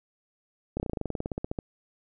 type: slowing click train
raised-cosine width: 2 ms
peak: -17 dBFS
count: 18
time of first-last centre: 0.77-1.588 s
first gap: 29 ms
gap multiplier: 1.06
effects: none